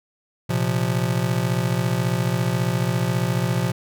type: chord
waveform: square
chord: Bb suspended second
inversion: none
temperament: just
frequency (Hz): 116.54 / 131.11 / 174.81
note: Bb2 / C3 / F3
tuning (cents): 0 / +4 / +2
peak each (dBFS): -25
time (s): 0.49-3.72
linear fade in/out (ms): 10
effects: none